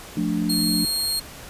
sine chord, D minor, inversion first, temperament just, 176.2 / 220.2 / 293.7 Hz, F3 / A3 / D4, +16 / +2 / 0 cents, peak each -25 dBFS, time 0.17-0.85 s, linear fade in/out 2 ms
sawtooth tone, 4250 Hz, C8, 26 cents sharp, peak -19 dBFS, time 0.49-1.2 s, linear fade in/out 10 ms
effects pink hiss -40 dBFS RMS until 1.49 s + resampled to 32000 Hz

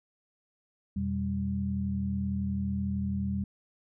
sine tone cluster, 86.1 / 124.4 / 197.1 Hz, F2 / B2 / G3, -24 / +13 / +10 cents, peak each -33 / -38 / -30 dBFS, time 0.96-3.44 s, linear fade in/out 5 ms, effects none

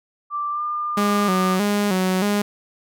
sine tone with pitch glide, 1174.7 to 1202.2 Hz, D6 to D6, 0 to +40 cents, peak -22 dBFS, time 0.3-1.58 s, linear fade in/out 50 ms, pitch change +40 cents, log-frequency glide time 0.51-0.62 s
sawtooth tone with vibrato, 195.4 Hz, G3, 5 cents flat, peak -14 dBFS, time 0.97-2.42 s, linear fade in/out 5 ms, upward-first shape square, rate 1.6 Hz, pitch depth 86 cents each way
effects none

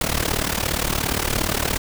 pink noise with amplitude modulation, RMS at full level -19 dBFS, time 0.01-1.78 s, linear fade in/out 2 ms, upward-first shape sine, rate 37.2 Hz, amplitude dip 85%, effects none

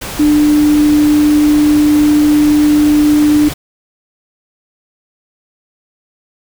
sine tone in noise, 298.2 Hz, D4, 27 cents sharp, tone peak -6 dBFS, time 0.19-3.49 s, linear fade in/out 10 ms, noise pink, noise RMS -23 dBFS, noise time 0.01-3.54 s, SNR +14 dB, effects none

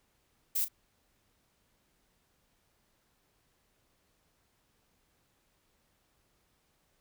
violet noise with echo, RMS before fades -30 dBFS, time 0.55-0.65 s, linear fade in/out 10 ms, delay 35 ms, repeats 1, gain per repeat -13 dB, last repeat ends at 0.685 s, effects pink hiss -73 dBFS RMS until 7 s

